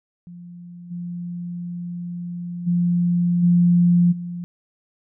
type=tone with level steps; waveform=sine; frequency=174.61 Hz; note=F3; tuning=in tune; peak=-36 / -27 / -16 / -12 / -27 dBFS; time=0.27-4.44 s; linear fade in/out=0 ms; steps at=0.9 / 2.66 / 3.42 / 4.11 s; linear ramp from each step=20 ms; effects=none